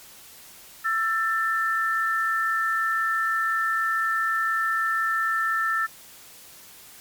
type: tone pair together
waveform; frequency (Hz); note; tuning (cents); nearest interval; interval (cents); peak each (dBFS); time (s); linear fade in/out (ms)
sine; 1332 / 1778; E6 / A6; +18 / +18; perfect fourth; 500; -24; 0.84-5.87; 20
effects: white hiss -47 dBFS RMS until 7 s + MP3 96 kbps